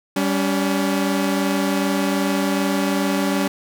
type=tone pair together; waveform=sawtooth; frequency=196 / 282.7 Hz; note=G3 / C#4; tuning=0 / +34 cents; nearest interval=tritone; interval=634 cents; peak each=-17 dBFS; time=0.16-3.48 s; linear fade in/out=5 ms; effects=none